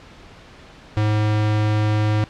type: tone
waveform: square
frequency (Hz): 106.5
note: G#2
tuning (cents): +44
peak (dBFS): -17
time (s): 0.97-2.24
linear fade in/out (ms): 0
effects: pink hiss -44 dBFS RMS until 2.29 s + low-pass 4000 Hz 12 dB/octave